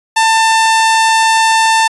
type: tone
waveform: sawtooth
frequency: 893 Hz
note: A5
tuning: 25 cents sharp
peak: -4 dBFS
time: 0.16-1.88 s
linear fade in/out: 10 ms
effects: resampled to 24000 Hz